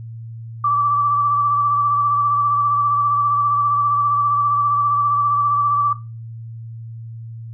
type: tone with vibrato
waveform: sine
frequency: 1161 Hz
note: D6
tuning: 20 cents flat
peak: -14 dBFS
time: 0.64-5.93 s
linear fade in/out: 5 ms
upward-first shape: square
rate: 15 Hz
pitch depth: 20 cents each way
effects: noise-tail reverb RT60 0.3 s tail -17 dB re dry + added 114 Hz sine -30 dBFS peak until 7.53 s